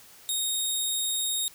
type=tone; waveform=15% pulse; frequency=3726 Hz; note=A#7; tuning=2 cents flat; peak=-19 dBFS; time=0.29-1.48 s; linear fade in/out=0 ms; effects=white hiss -52 dBFS RMS until 1.54 s